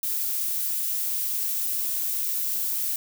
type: noise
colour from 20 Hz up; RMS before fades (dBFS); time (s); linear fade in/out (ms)
violet; -27; 0.03-2.96; 2
effects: none